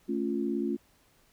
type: chord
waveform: sine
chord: A augmented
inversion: none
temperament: equal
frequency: 220 / 277.2 / 349.2 Hz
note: A3 / C#4 / E#4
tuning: 0 / 0 / 0 cents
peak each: -32 dBFS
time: 0.08-0.77 s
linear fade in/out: 20 ms
effects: pink hiss -65 dBFS RMS until 1.32 s